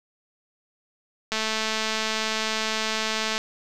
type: click train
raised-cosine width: 0.2 ms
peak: -9 dBFS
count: 452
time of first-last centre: 1.32-3.379 s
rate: 219 Hz
effects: none

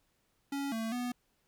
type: tone with pitch steps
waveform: square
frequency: 279.3 / 224.5 / 245.7 Hz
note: C#4 / A3 / B3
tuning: +13 / +35 / -9 cents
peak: -34 dBFS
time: 0.52-1.12 s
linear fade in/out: 5 ms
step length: 200 ms
effects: pink hiss -75 dBFS RMS until 1.47 s

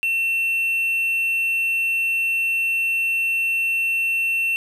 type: tone with quantisation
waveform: triangle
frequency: 2700 Hz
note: E7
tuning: 41 cents sharp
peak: -17 dBFS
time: 0.03-4.56 s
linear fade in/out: 0 ms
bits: 7
effects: none

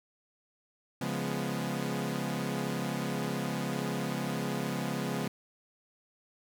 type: chord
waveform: sawtooth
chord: C# dominant seventh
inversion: none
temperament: equal with one note detuned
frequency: 138.99 / 174.61 / 207.7 / 246.9 Hz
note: C#3 / E#3 / G#3 / B3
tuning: +5 / 0 / 0 / 0 cents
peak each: -33 dBFS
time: 1.01-5.28 s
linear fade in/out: 5 ms
effects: none

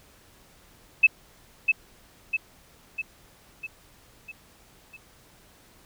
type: tone with echo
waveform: sine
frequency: 2609 Hz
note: E7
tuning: 18 cents flat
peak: -11 dBFS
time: 1.03-1.07 s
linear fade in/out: 10 ms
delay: 650 ms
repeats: 6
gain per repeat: -5 dB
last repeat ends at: 4.97 s
effects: pink hiss -56 dBFS RMS until 5.85 s

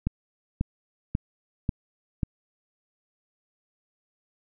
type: click train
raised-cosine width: 5 ms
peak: -12 dBFS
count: 5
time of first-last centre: 0.07-2.232 s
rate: 1.85 Hz
effects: none

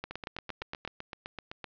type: two click trains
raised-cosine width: 0.3 ms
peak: -20 / -23 dBFS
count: 8 / 13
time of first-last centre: 0.04-0.85 / 0.11-1.643 s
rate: 8.64 / 7.83 Hz
effects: resampled to 11025 Hz + 8-bit

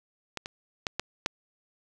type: clicks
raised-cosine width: 0.2 ms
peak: -16 / -19 / -11 / -11 / -8 dBFS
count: 5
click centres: 0.373 / 0.459 / 0.868 / 0.996 / 1.261 s
effects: none

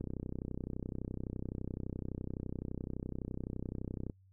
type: click train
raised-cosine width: 3 ms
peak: -26 dBFS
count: 131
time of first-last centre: 0.01-4.098 s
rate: 31.8 Hz
effects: noise-tail reverb RT60 0.1 s tail -25 dB re dry + added 95 Hz sine -61 dBFS peak until 4.32 s

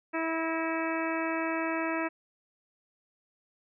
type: harmonic tone with a mistuned harmonic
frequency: 325.5 Hz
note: E4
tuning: 22 cents flat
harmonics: 1 / 2 / 3 / 4 / 5 / 6 / 7 / 8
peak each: -32 / -35 / -37 / -38 / -39 / -40 / -40 / -41 dBFS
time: 0.13-2.09 s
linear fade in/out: 20 ms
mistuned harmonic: 6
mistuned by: -45 cents
effects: none

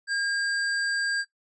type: tone with sample-and-hold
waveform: sine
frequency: 1619 Hz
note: G#6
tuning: 45 cents flat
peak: -24 dBFS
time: 0.07-1.25 s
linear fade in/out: 50 ms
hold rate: 6300 Hz
effects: noise-tail reverb RT60 0.1 s tail -17 dB re dry + resampled to 22050 Hz

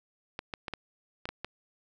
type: clicks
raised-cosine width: 0.3 ms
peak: -19 dBFS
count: 7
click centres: 0.391 / 0.538 / 0.682 / 0.737 / 1.255 / 1.29 / 1.446 s
effects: none

